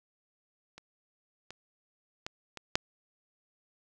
clicks, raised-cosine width 0.2 ms, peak -30 / -26 / -19 / -24 / -7 dBFS, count 5, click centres 0.78 / 1.506 / 2.265 / 2.573 / 2.755 s, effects none

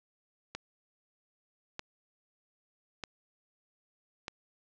click train, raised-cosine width 0.2 ms, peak -20 dBFS, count 4, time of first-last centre 0.55-4.281 s, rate 0.804 Hz, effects low-pass 7000 Hz 12 dB/octave

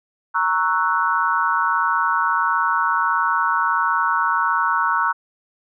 sine chord, F# dominant seventh, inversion first, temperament equal, 932.3 / 1108.7 / 1318.5 / 1480 Hz, A#5 / C#6 / E6 / F#6, 0 / 0 / 0 / 0 cents, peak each -22 dBFS, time 0.34-5.13 s, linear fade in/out 20 ms, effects none

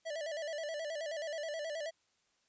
square tone with vibrato, 620 Hz, D#5, 6 cents flat, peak -38 dBFS, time 0.05-1.91 s, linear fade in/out 20 ms, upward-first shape square, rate 9.4 Hz, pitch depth 90 cents each way, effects white hiss -75 dBFS RMS until 2.48 s + resampled to 16000 Hz

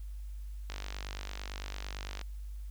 click train, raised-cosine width 0.2 ms, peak -23 dBFS, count 75, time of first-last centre 0.7-2.213 s, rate 48.9 Hz, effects added 50 Hz sine -39 dBFS peak until 2.7 s + white hiss -66 dBFS RMS until 2.7 s

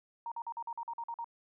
sine tone bursts, 932.3 Hz, A#5, in tune, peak -36 dBFS, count 10, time 0.26-1.244 s, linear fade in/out 2 ms, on 57 ms, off 46 ms, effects none

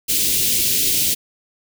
white band-stop noise, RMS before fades -18 dBFS, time 0.08-1.15 s, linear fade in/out 20 ms, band 430 to 2600 Hz, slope 24 dB/octave, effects none

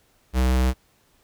square tone, 63.7 Hz, C2, 46 cents flat, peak -18 dBFS, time 0.33-0.74 s, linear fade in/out 50 ms, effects pink hiss -62 dBFS RMS until 1.23 s

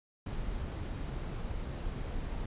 brown noise, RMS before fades -37 dBFS, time 0.26-2.46 s, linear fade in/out 5 ms, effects resampled to 8000 Hz

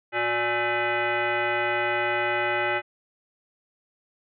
sine tone with frequency modulation, 587.3 Hz, D5, in tune, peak -22 dBFS, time 0.12-2.82 s, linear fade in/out 50 ms, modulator 475 Hz, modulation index 4, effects none

